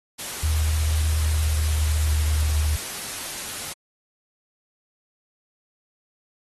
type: noise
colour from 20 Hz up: white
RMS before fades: -32 dBFS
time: 0.18-3.74 s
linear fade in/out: 20 ms
type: tone with pitch glide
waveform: sine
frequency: 77.78 to 76.14 Hz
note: D#2 to D#2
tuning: 0 to -37 cents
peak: -19 dBFS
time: 0.43-2.76 s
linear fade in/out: 5 ms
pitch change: -37 cents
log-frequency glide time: 1.21-2.29 s
effects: AAC 32 kbps